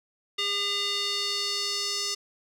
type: tone with band-pass filter sweep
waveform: square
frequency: 404.4 Hz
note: G#4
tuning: 46 cents flat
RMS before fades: -29 dBFS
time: 0.38-2.15 s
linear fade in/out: 10 ms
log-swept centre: 3400 to 5400 Hz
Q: 3
effects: none